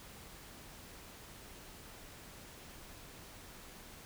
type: silence
effects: pink hiss -53 dBFS RMS until 4.05 s